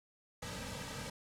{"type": "noise with comb filter", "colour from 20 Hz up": "pink", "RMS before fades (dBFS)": -43, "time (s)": [0.42, 1.1], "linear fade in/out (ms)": 5, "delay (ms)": 2.8, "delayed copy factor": -0.85, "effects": ["low-pass 9000 Hz 12 dB/octave"]}